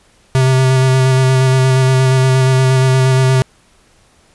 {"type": "tone with vibrato", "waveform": "square", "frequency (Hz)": 130.81, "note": "C3", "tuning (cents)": 0, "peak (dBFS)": -9, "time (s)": [0.35, 3.42], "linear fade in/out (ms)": 0, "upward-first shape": "square", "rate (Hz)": 8.5, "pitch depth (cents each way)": 14, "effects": ["pink hiss -51 dBFS RMS until 4.34 s", "resampled to 24000 Hz"]}